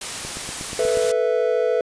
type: noise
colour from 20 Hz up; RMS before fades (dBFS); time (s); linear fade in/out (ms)
white; -29; 0.01-1.12; 5
type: click train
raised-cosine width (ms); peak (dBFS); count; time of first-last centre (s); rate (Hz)
2; -20; 7; 0.25-0.972; 8.31
type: chord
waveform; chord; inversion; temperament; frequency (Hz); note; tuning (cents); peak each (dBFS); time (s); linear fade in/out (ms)
triangle; A suspended second; none; equal; 440 / 493.9 / 659.3; A4 / B4 / E5; 0 / 0 / 0; -20 / -18 / -23; 0.79-1.81; 2
effects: resampled to 22050 Hz